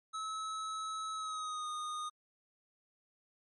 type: tone with pitch glide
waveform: square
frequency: 1293 to 1231.8 Hz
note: E6 to D#6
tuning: -34 to -18 cents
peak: -38 dBFS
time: 0.13-2.1 s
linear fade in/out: 20 ms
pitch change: -84 cents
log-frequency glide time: 1.13-1.68 s
effects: MP3 48 kbps